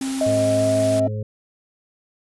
white noise, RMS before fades -32 dBFS, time 0.01-1 s, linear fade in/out 5 ms
triangle tone, 266.8 Hz, C4, 34 cents sharp, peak -21 dBFS, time 0.01-1.08 s, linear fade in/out 2 ms
sine tone with pitch glide, 630 to 639.2 Hz, D#5 to D#5, +21 to +47 cents, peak -17 dBFS, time 0.21-1.07 s, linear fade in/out 2 ms, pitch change +26 cents, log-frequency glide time 0.55-0.7 s
harmonic tone, 106.7 Hz, G#2, 47 cents sharp, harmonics 1 / 2 / 4 / 5, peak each -24 / -35 / -36 / -35 dBFS, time 0.26-1.23 s, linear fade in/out 5 ms
effects resampled to 24000 Hz

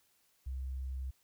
sine tone, 65.41 Hz, C2, in tune, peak -36 dBFS, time 0.46-1.11 s, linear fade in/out 10 ms, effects white hiss -72 dBFS RMS until 1.23 s

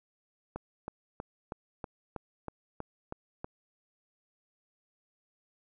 click train, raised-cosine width 1 ms, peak -23 dBFS, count 10, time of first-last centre 0.56-3.445 s, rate 3.12 Hz, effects none

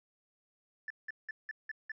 sine tone bursts, 1753 Hz, A6, 7 cents flat, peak -36 dBFS, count 6, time 0.88-1.918 s, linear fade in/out 2 ms, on 23 ms, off 180 ms, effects tanh soft clip ceiling -33 dBFS

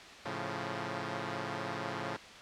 5% pulse chord, A augmented, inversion none, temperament equal, 110 / 138.59 / 174.61 Hz, A2 / C#3 / E#3, 0 / 0 / 0 cents, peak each -29 dBFS, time 0.25-2.17 s, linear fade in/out 10 ms, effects white hiss -49 dBFS RMS until 2.41 s + low-pass 4000 Hz 12 dB/octave

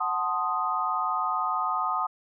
sine chord, F# diminished seventh, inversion none, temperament equal, 740 / 880 / 1046.5 / 1244.5 Hz, F#5 / A5 / C6 / Eb6, 0 / 0 / 0 / 0 cents, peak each -32 / -32 / -32 / -27 dBFS, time 0-2.07 s, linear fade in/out 10 ms, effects none

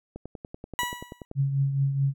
click train, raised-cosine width 2 ms, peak -24 dBFS, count 13, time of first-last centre 0.16-1.314 s, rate 10.4 Hz
20% pulse tone with exponential decay, 975 Hz, B5, 23 cents flat, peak -18 dBFS, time 0.79-1.25 s, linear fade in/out 0 ms, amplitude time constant 98 ms
sine tone with tremolo, 137.9 Hz, C#3, 9 cents flat, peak -19 dBFS, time 1.35-2.14 s, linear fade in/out 50 ms, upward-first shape triangle, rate 4.7 Hz, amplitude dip 60%
effects none

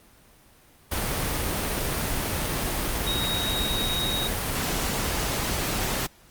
sine tone in noise, 3779 Hz, A#7, 23 cents sharp, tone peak -27 dBFS, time 3.06-4.28 s, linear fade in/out 10 ms, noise pink, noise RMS -27 dBFS, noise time 0.91-6.07 s, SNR -3 dB, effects pink hiss -55 dBFS RMS until 6.3 s + Opus 32 kbps

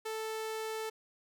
sawtooth tone, 440 Hz, A4, in tune, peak -32 dBFS, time 0.05-0.9 s, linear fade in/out 10 ms, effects none

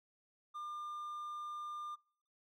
triangle tone, 1200 Hz, D6, 37 cents sharp, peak -40 dBFS, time 0.54-1.96 s, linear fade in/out 20 ms, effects noise-tail reverb RT60 0.6 s tail -26 dB re dry

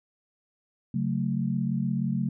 sine chord, F# minor, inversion second, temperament just, 138.75 / 185 / 222 Hz, C#3 / F#3 / A3, +2 / 0 / +16 cents, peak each -29 dBFS, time 0.94-2.29 s, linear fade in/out 5 ms, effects none

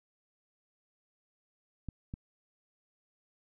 clicks, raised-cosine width 5 ms, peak -26 dBFS, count 2, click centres 1.887 / 2.139 s, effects none

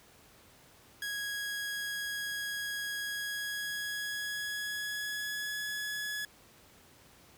sawtooth tone with pitch glide, 1656 to 1691.8 Hz, G#6 to G#6, -5 to +32 cents, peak -31 dBFS, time 1.02-6.25 s, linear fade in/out 2 ms, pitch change +37 cents, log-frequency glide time 2.99-5.61 s, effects pink hiss -59 dBFS RMS until 7.37 s + high-pass 60 Hz 12 dB/octave

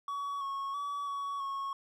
triangle tone with pitch steps, 1129 / 1100 / 1141 / 1124 / 1098 Hz, C#6 / C#6 / C#6 / C#6 / C#6, +31 / -14 / +50 / +24 / -17 cents, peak -32 dBFS, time 0.08-1.73 s, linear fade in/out 2 ms, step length 330 ms, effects none

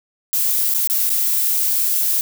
violet noise with dropouts, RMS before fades -18 dBFS, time 0.33-2.21 s, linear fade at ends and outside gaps 0 ms, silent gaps 0.739-0.747 / 0.874-0.899 / 1.094-1.102 s, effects none

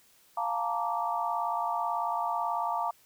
sine chord, Bb major seventh, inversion second, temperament just, 699.2 / 874.1 / 932.3 / 1165.4 Hz, F5 / A5 / Bb5 / D6, +2 / -12 / 0 / -14 cents, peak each -33 / -35 / -32 / -34 dBFS, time 0.37-2.91 s, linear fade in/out 5 ms, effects white hiss -62 dBFS RMS until 3.05 s

